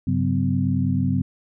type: tone cluster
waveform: sine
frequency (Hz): 98.4 / 136.9 / 187 / 253.5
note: G2 / C#3 / F#3 / B3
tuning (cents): +7 / -21 / +19 / +45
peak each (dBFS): -24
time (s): 0.07-1.22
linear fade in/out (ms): 5
effects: none